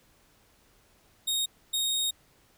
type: tone bursts at uneven times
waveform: sawtooth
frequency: 3729 Hz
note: A#7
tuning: in tune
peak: -23 dBFS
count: 2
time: 1.27-1.46 / 1.73-2.11 s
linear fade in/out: 10 ms
effects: pink hiss -63 dBFS RMS until 2.57 s